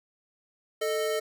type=tone pair together; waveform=square; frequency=440 / 617.8 Hz; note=A4 / D#5; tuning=0 / -12 cents; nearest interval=tritone; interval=588 cents; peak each=-29 / -31 dBFS; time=0.81-1.2 s; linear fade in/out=10 ms; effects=none